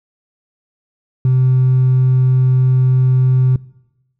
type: tone with hard clipping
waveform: triangle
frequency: 128.8 Hz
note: C3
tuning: 27 cents flat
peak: -9 dBFS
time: 1.25-3.56 s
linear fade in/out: 2 ms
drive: 2 dB
effects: noise-tail reverb RT60 1.0 s tail -22 dB re dry